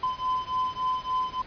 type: beating tone pair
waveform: triangle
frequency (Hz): 1018 / 1021.5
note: C6 / C6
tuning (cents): -48 / -42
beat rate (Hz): 3.5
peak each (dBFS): -27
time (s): 0.03-1.42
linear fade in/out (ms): 5
effects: pink hiss -46 dBFS RMS until 1.46 s + resampled to 11025 Hz